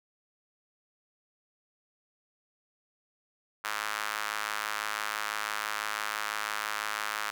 square tone with high-pass filter, 53 Hz, G#1, 36 cents sharp, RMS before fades -34 dBFS, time 3.64-7.31 s, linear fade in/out 10 ms, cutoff 1300 Hz, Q 1.9, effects none

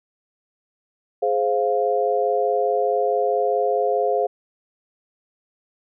sine chord, F minor, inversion first, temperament just, 419.1 / 523.8 / 698.5 Hz, Ab4 / C5 / F5, +16 / +2 / 0 cents, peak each -22 dBFS, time 1.22-4.27 s, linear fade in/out 10 ms, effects none

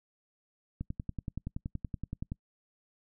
click train, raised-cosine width 5 ms, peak -23 dBFS, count 17, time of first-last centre 0.81-2.319 s, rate 10.6 Hz, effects noise-tail reverb RT60 0.1 s tail -26 dB re dry

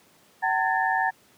sine tone cluster, 761 / 906 / 1694 / 1794 Hz, F#5 / A#5 / G#6 / A6, +48 / -50 / +34 / +33 cents, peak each -25 / -26 / -29 / -28 dBFS, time 0.42-1.11 s, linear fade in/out 20 ms, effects pink hiss -58 dBFS RMS until 1.37 s + high-pass 150 Hz 12 dB/octave

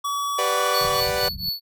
square tone, 1138 Hz, C#6, 45 cents sharp, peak -24 dBFS, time 0.04-1.01 s, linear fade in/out 10 ms
sawtooth chord, G major seventh, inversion none, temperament equal, 392 / 493.9 / 587.3 / 740 Hz, G4 / B4 / D5 / F#5, 0 / 0 / 0 / 0 cents, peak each -27 / -22 / -22 / -26 dBFS, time 0.38-1.29 s, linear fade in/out 10 ms
square tone with tremolo, 4435 Hz, C#8, in tune, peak -22 dBFS, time 0.73-1.61 s, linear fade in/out 20 ms, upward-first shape triangle, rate 4.3 Hz, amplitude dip 100%
white low-pass noise, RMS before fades -36 dBFS, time 0.81-1.49 s, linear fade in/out 2 ms, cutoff 180 Hz, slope 48 dB/octave
effects none

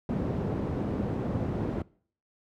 white low-pass noise, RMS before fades -30 dBFS, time 0.09-1.82 s, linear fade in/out 2 ms, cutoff 310 Hz, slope 12 dB/octave, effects noise-tail reverb RT60 0.5 s tail -22 dB re dry + high-pass 60 Hz 12 dB/octave

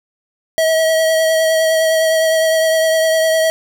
square tone with vibrato, 642 Hz, E5, 46 cents flat, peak -12 dBFS, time 0.58-3.5 s, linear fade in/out 0 ms, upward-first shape triangle, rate 9.8 Hz, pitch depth 21 cents each way, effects none

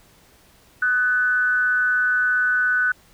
sine tone with amplitude modulation, 1494 Hz, F#6, 16 cents sharp, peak -14 dBFS, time 0.82-2.92 s, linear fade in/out 5 ms, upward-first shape sine, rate 237 Hz, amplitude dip 55%, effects pink hiss -54 dBFS RMS until 3.13 s

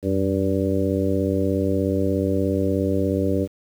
harmonic tone with a mistuned harmonic, 96.8 Hz, G2, 21 cents flat, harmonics 1 / 2 / 3 / 4 / 5 / 6, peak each -25 / -26 / -24 / -27 / -26 / -29 dBFS, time 0.02-3.48 s, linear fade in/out 50 ms, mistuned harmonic 1, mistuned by -100 cents, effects 8-bit

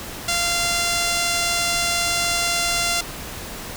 5% pulse tone, 691 Hz, F5, 19 cents flat, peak -8 dBFS, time 0.28-3.01 s, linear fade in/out 5 ms, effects pink hiss -33 dBFS RMS until 3.76 s

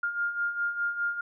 sine beating tone pair, 1405 / 1409.9 Hz, F6 / F6, +10 / +16 cents, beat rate 4.9 Hz, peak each -34 / -28 dBFS, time 0.03-1.21 s, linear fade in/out 5 ms, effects none

